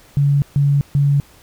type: tone bursts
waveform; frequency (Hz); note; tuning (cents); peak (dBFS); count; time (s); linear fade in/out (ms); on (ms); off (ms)
sine; 141.9; C#3; +41; -11; 3; 0.17-1.2; 0; 250; 140
effects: pink hiss -48 dBFS RMS until 1.42 s